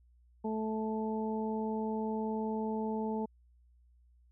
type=harmonic tone; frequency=218.7 Hz; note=A3; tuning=10 cents flat; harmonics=1 / 2 / 3 / 4; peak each=-34 / -37 / -46 / -40 dBFS; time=0.44-3.26 s; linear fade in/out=10 ms; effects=added 60 Hz sine -61 dBFS peak until 4.31 s